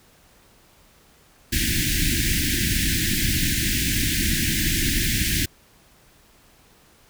pink band-stop noise, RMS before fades -22 dBFS, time 1.52-5.46 s, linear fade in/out 10 ms, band 350 to 1600 Hz, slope 96 dB/octave, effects pink hiss -55 dBFS RMS until 7.09 s

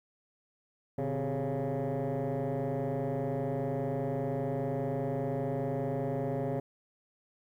sine tone with frequency modulation, 148.5 Hz, D3, 20 cents sharp, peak -27 dBFS, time 0.98-6.6 s, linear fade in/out 5 ms, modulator 136 Hz, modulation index 3.9, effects tanh soft clip ceiling -29 dBFS + 11-bit

